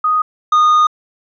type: tone pair in turn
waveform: sine / triangle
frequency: 1244.5 / 1229.5 Hz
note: D#6 / D#6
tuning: 0 / -21 cents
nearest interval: unison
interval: 21 cents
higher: first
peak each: -11 / -6 dBFS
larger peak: second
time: 0.04-0.22 / 0.52-0.87 s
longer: second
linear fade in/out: 5 ms
effects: resampled to 16000 Hz